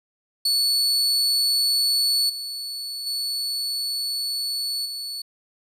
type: tone with level steps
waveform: 40% pulse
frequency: 4435 Hz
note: C#8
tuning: in tune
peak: -17 / -28 / -23 / -28 dBFS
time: 0.45-5.22 s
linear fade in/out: 5 ms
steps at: 2.29 / 3.06 / 4.85 s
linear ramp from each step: 10 ms
effects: resampled to 32000 Hz